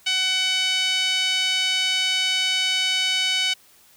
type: tone with band-pass filter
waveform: 5% pulse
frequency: 750 Hz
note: F#5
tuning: 23 cents sharp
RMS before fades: -22 dBFS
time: 0.06-3.54 s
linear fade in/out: 10 ms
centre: 2900 Hz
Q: 2.4
effects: white hiss -54 dBFS RMS until 3.96 s